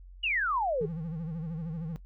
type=exponential sweep; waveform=sine; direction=down; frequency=2960 to 401.7 Hz; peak=-26 dBFS; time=0.23-0.86 s; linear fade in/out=10 ms
type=tone with vibrato; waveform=triangle; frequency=162.7 Hz; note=E3; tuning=22 cents flat; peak=-31 dBFS; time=0.81-1.96 s; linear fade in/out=0 ms; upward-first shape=sine; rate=13 Hz; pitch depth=110 cents each way
effects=noise-tail reverb RT60 0.1 s tail -17 dB re dry + added 45 Hz sine -46 dBFS peak until 2.05 s